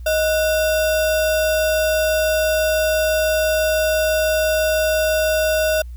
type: tone with sample-and-hold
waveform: sine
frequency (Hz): 626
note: D#5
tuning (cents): +10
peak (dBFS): -15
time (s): 0.06-5.82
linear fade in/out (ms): 5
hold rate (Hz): 2100
effects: added 60 Hz sine -30 dBFS peak until 5.96 s + white hiss -60 dBFS RMS until 5.96 s